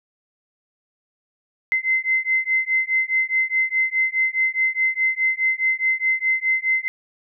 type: beating tone pair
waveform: sine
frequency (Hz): 2062 / 2066.8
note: C7 / C7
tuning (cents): -26 / -22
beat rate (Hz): 4.8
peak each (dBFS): -21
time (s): 1.72-6.88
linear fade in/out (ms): 0
effects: none